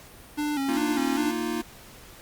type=tone with vibrato; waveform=square; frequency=284.7 Hz; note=C#4; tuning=46 cents sharp; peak=-26 dBFS; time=0.37-1.32 s; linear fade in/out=20 ms; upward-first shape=square; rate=2.5 Hz; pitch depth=72 cents each way
type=chord; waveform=square; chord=Bb suspended fourth; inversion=none; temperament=equal; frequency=233.1 / 311.1 / 349.2 Hz; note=Bb3 / Eb4 / F4; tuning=0 / 0 / 0 cents; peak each=-32 dBFS; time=0.68-1.62 s; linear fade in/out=10 ms
effects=pink hiss -48 dBFS RMS until 2.21 s + Opus 48 kbps